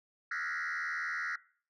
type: tone with frequency modulation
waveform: sine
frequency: 1661.2 Hz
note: G#6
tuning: in tune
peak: -31 dBFS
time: 0.31-1.36 s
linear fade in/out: 5 ms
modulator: 80.8 Hz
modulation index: 4.1
effects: noise-tail reverb RT60 0.5 s tail -23 dB re dry + tanh soft clip ceiling -32 dBFS